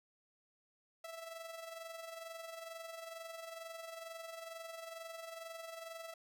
sawtooth tone with amplitude modulation, 659.3 Hz, E5, in tune, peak -40 dBFS, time 1.04-6.14 s, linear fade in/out 5 ms, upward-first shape sine, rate 22.2 Hz, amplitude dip 55%, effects none

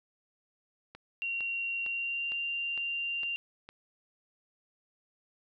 click train, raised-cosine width 0.3 ms, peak -30 dBFS, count 7, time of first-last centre 0.95-3.69 s, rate 2.19 Hz
sine tone with pitch glide, 2753 to 2779 Hz, F7 to F7, -25 to -9 cents, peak -31 dBFS, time 1.22-3.36 s, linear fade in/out 0 ms, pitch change +16 cents, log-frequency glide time 1.86-2.3 s
effects none

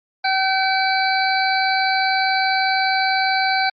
harmonic tone with a mistuned harmonic, 766 Hz, G5, 40 cents flat, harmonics 1 / 2 / 3 / 5 / 6, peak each -19 / -22 / -24 / -26 / -27 dBFS, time 0.24-3.7 s, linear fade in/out 10 ms, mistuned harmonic 5, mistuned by +98 cents, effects Opus 48 kbps

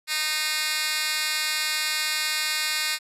10% pulse tone with high-pass filter, 307.8 Hz, D#4, 19 cents flat, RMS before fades -26 dBFS, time 0.07-2.99 s, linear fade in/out 50 ms, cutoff 2800 Hz, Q 1.7, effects resampled to 32000 Hz

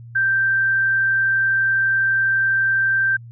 sine tone, 1568 Hz, G6, in tune, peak -15 dBFS, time 0.15-3.17 s, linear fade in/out 10 ms, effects added 117 Hz sine -36 dBFS peak until 3.31 s

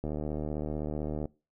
click train, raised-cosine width 2 ms, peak -21 dBFS, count 93, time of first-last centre 0.04-1.255 s, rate 75.7 Hz, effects noise-tail reverb RT60 0.3 s tail -22 dB re dry

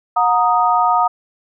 sine chord, D# minor, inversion first, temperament equal with one note detuned, 725.6 / 932.3 / 1244.5 Hz, F#5 / A#5 / D#6, -34 / 0 / 0 cents, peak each -16 dBFS, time 0.16-1.08 s, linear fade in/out 10 ms, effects none

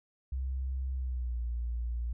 sine tone with pitch glide, 65.41 to 58.95 Hz, C2 to A#1, 0 to +20 cents, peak -31 dBFS, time 0.32-2.13 s, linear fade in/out 5 ms, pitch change -180 cents, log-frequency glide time 0.94-1.4 s, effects none

